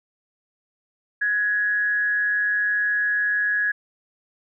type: tone with amplitude modulation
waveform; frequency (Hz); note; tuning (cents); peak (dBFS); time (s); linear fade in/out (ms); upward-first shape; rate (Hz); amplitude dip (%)
sine; 1673; G#6; +12; -17; 1.21-3.72; 10; sine; 199; 45
effects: none